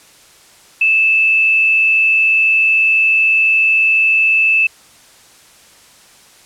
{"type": "tone with frequency modulation", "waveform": "sine", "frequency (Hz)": 2626, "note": "E7", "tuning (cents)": -7, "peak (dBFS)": -9, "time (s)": [0.81, 4.67], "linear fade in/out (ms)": 5, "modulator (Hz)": 106, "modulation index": 0.34, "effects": ["white hiss -45 dBFS RMS until 6.45 s", "low-pass 10000 Hz 12 dB/octave"]}